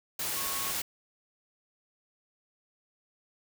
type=tone in noise; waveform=sine; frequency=1100 Hz; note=C#6; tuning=14 cents flat; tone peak=-40 dBFS; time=0.36-0.71 s; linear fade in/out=5 ms; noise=white; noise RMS=-33 dBFS; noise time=0.19-0.82 s; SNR=-10 dB; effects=none